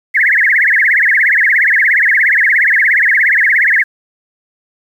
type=tone with vibrato; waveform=sine; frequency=1885 Hz; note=A#6; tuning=19 cents sharp; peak=-7 dBFS; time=0.14-3.84 s; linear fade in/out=20 ms; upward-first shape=triangle; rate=17 Hz; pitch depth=300 cents each way; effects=7-bit